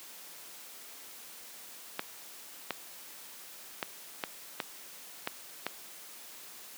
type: clicks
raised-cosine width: 0.3 ms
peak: -15 dBFS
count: 7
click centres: 1.994 / 2.707 / 3.828 / 4.238 / 4.602 / 5.274 / 5.666 s
effects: white hiss -49 dBFS RMS until 6.77 s + high-pass 200 Hz 12 dB/octave